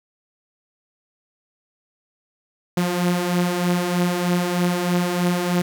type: beating tone pair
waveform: sawtooth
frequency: 174.61 / 177.81 Hz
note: F3 / F3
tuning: 0 / +31 cents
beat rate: 3.2 Hz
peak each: -21 / -16 dBFS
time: 2.77-5.62 s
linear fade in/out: 5 ms
effects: 9-bit